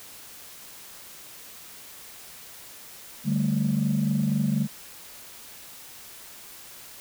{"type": "chord", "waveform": "sine", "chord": "D suspended fourth", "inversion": "none", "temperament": "equal", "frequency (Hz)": [146.83, 196, 220], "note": ["D3", "G3", "A3"], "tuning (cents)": [0, 0, 0], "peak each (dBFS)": -25, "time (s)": [3.24, 4.68], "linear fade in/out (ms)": 50, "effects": ["tanh soft clip ceiling -15 dBFS", "white hiss -45 dBFS RMS until 7 s"]}